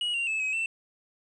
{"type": "tone with pitch steps", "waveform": "triangle", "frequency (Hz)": [2905, 2768, 2610, 2542, 2676], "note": ["F#7", "F7", "E7", "D#7", "E7"], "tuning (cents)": [-32, -16, -18, 36, 25], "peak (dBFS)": -25, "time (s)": [0.01, 0.66], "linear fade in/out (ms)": 2, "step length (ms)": 130, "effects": ["resampled to 24000 Hz", "10-bit"]}